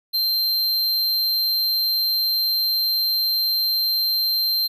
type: tone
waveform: square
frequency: 4146 Hz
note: C8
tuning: 17 cents flat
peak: -19 dBFS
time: 0.13-4.68 s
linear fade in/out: 20 ms
effects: none